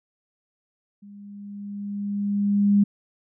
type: tone with level ramp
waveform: sine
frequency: 202.7 Hz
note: G#3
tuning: 42 cents flat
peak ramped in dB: -42 to -13 dBFS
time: 1.02-2.84 s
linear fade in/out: 10 ms
effects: none